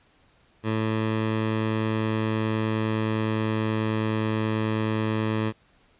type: tone with pitch glide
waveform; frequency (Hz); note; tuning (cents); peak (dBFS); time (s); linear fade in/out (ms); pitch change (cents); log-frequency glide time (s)
15% pulse; 110 to 109.3; A2 to A2; 0 to -11; -17; 0.63-5.53; 50; -11; 1.2-4.27
effects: pink hiss -61 dBFS RMS until 5.99 s + resampled to 8000 Hz